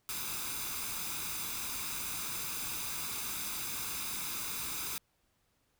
white noise with comb filter, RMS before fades -38 dBFS, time 0.09-4.98 s, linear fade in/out 0 ms, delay 0.81 ms, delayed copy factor +0.6, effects pink hiss -75 dBFS RMS until 5.79 s

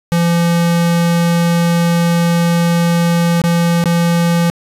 square tone with dropouts, 170.4 Hz, F3, 42 cents flat, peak -11 dBFS, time 0.12-4.5 s, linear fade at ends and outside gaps 0 ms, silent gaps 3.417-3.439 / 3.84-3.857 s, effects resampled to 32000 Hz + 8-bit

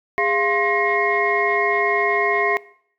sine tone cluster, 409.8 / 693 / 1059 / 1882 / 2157 Hz, G#4 / F5 / C6 / A#6 / C#7, -23 / -14 / +21 / +16 / -48 cents, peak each -23 dBFS, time 0.18-2.57 s, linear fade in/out 0 ms, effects noise-tail reverb RT60 0.6 s tail -20 dB re dry + tanh soft clip ceiling -6 dBFS

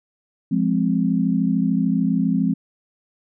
sine chord, F minor, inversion none, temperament equal, 174.61 / 207.7 / 261.6 Hz, F3 / Ab3 / C4, 0 / 0 / 0 cents, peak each -21 dBFS, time 0.51-2.54 s, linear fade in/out 10 ms, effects none

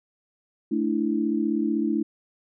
sine chord, A suspended fourth, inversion none, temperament equal, 220 / 293.7 / 329.6 Hz, A3 / D4 / E4, 0 / 0 / 0 cents, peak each -26 dBFS, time 0.71-2.03 s, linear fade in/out 10 ms, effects none

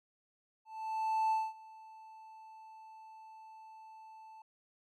triangle tone with ADSR envelope, 880 Hz, A5, in tune, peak -25 dBFS, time 0.65-4.42 s, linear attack 660 ms, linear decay 220 ms, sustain -24 dB, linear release 3 ms, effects tanh soft clip ceiling -21 dBFS

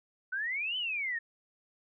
sine exponential two-way sweep, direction up then down, 1480 to 3078 to 1791 Hz, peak -31 dBFS, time 0.32-1.19 s, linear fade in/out 10 ms, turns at 0.77 s, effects none

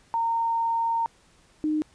sine tone pair in turn, 919 / 306.7 Hz, A#5 / D#4, -25 / -25 cents, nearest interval octave + perfect fifth, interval 1900 cents, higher first, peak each -22 dBFS, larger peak neither, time 0.14-1.06 / 1.64-1.82 s, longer first, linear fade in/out 0 ms, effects pink hiss -59 dBFS RMS until 1.94 s + resampled to 22050 Hz

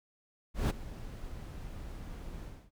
brown noise with ADSR envelope, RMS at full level -25 dBFS, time 0.54-2.71 s, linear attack 160 ms, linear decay 14 ms, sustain -18 dB, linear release 280 ms, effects none

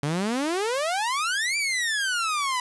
sawtooth exponential two-way sweep, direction up then down, 138.59 to 2373 to 979 Hz, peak -20 dBFS, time 0.03-2.6 s, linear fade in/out 2 ms, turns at 1.57 s, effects resampled to 24000 Hz + 8-bit

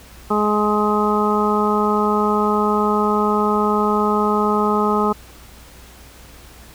harmonic tone, 210 Hz, G#3, 19 cents sharp, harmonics 1 / 2 / 3 / 4 / 5 / 6, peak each -20 / -20 / -29 / -23 / -24 / -21 dBFS, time 0.3-5.13 s, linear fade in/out 10 ms, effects added 60 Hz sine -44 dBFS peak until 6.74 s + pink hiss -44 dBFS RMS until 6.74 s

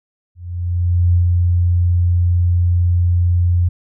sine tone with ADSR envelope, 87.8 Hz, F2, 10 cents sharp, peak -9 dBFS, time 0.35-3.69 s, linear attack 790 ms, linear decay 110 ms, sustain -2 dB, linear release 11 ms, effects none

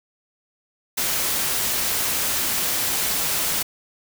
white noise, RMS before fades -23 dBFS, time 0.97-3.63 s, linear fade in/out 10 ms, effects none

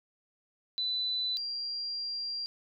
sine tone pair in turn, 3992 / 4757 Hz, B7 / D8, +18 / +21 cents, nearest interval minor third, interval 303 cents, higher second, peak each -29 / -33 dBFS, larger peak first, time 0.78-1.37 / 1.37-2.46 s, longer second, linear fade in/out 0 ms, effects none

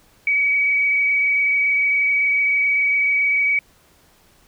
sine tone with frequency modulation, 2269 Hz, C#7, 40 cents sharp, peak -15 dBFS, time 0.27-3.59 s, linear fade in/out 2 ms, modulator 27.1 Hz, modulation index 1.2, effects pink hiss -55 dBFS RMS until 4.47 s

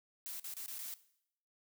blue noise with dropouts, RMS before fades -44 dBFS, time 0.26-0.94 s, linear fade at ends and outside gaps 0 ms, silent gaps 0.397-0.443 / 0.539-0.567 / 0.661-0.68 / 0.784-0.79 s, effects noise-tail reverb RT60 0.7 s tail -17 dB re dry

